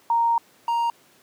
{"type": "tone pair in turn", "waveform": ["sine", "triangle"], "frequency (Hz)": [930, 934.5], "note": ["A#5", "A#5"], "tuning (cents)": [-4, 4], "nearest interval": "unison", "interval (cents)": 8, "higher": "second", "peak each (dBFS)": [-17, -18], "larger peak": "first", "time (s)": [[0.1, 0.38], [0.68, 0.9]], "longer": "first", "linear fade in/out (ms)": 2, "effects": ["pink hiss -56 dBFS RMS until 1.22 s", "high-pass 200 Hz 12 dB/octave"]}